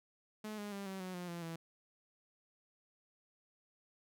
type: tone with pitch steps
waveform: sawtooth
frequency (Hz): 213.9 / 206.1 / 198.66 / 191.45 / 184.5 / 177.8 / 171.35 / 165.13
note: A3 / G#3 / G3 / G3 / F#3 / F3 / F3 / E3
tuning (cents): -49 / -13 / +23 / -41 / -5 / +31 / -33 / +3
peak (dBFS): -38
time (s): 0.44-1.56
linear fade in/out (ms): 5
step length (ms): 140
effects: none